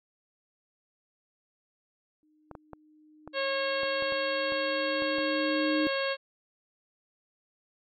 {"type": "tone with exponential growth", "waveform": "sine", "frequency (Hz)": 306.3, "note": "D#4", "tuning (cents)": -27, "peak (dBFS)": -25, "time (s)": [2.23, 5.87], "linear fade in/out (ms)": 0, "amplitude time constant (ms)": 790}
{"type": "clicks", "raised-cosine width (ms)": 1, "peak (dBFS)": -27, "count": 10, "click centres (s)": [2.513, 2.552, 2.733, 3.276, 3.833, 4.024, 4.123, 4.522, 5.022, 5.184]}
{"type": "harmonic tone", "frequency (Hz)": 545, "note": "C#5", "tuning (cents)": -29, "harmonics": [1, 2, 3, 4, 5, 6, 7, 8], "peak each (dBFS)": [-30, -37, -35, -40, -38, -40, -42, -40], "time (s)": [3.33, 6.17], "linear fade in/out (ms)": 50}
{"effects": []}